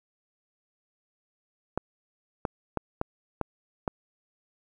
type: clicks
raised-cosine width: 1 ms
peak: -13 dBFS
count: 6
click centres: 1.776 / 2.452 / 2.773 / 3.014 / 3.413 / 3.878 s
effects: 9-bit